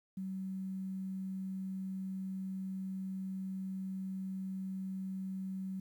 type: tone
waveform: sine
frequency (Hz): 190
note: F#3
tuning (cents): +46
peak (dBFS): -37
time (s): 0.17-5.8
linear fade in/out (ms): 5
effects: 11-bit